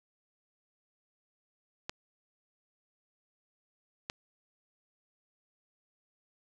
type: clicks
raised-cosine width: 0.2 ms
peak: -18 dBFS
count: 2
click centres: 1.895 / 4.099 s
effects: none